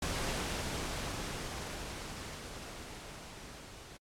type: noise with level ramp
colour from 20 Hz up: pink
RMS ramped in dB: -35 to -51 dBFS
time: 0.02-3.97 s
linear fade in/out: 5 ms
effects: low-pass 9000 Hz 12 dB/octave + AAC 64 kbps